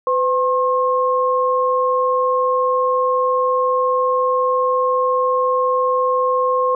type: tone pair together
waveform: sine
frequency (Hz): 506.4 / 1072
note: B4 / C6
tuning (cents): +43 / +42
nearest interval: octave + minor second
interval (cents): 1299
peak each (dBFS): -17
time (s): 0.07-6.75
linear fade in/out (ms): 2
effects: none